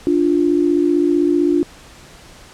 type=tone pair together; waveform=sine; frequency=293.7 / 349.3 Hz; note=D4 / F4; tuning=0 / 0 cents; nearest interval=minor third; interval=300 cents; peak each=-15 dBFS; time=0.07-1.63 s; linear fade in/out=0 ms; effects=pink hiss -42 dBFS RMS until 2.53 s + low-pass 9000 Hz 12 dB/octave